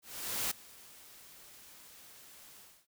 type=noise with ADSR envelope; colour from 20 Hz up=white; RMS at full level=-33 dBFS; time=0.02-2.87 s; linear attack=490 ms; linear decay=7 ms; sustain=-22 dB; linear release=260 ms; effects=none